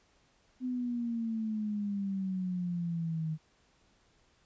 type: exponential sweep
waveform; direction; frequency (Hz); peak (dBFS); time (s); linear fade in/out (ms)
sine; down; 255.4 to 155.56; -31; 0.6-3.38; 50
effects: pink hiss -68 dBFS RMS until 4.45 s + resampled to 16000 Hz